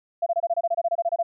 sine tone bursts, 680 Hz, F5, 46 cents flat, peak -19 dBFS, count 15, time 0.22-1.23 s, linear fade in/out 10 ms, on 44 ms, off 25 ms, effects none

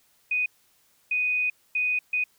sine tone bursts at uneven times, 2489 Hz, D#7, in tune, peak -22 dBFS, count 4, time 0.31-0.46 / 1.11-1.5 / 1.75-1.99 / 2.13-2.24 s, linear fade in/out 5 ms, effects white hiss -64 dBFS RMS until 2.38 s

